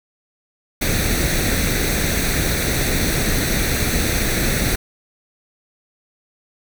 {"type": "noise with comb filter", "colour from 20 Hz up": "pink", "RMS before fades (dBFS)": -19, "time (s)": [0.81, 4.76], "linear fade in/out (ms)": 10, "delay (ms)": 0.49, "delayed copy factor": 0.65, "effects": []}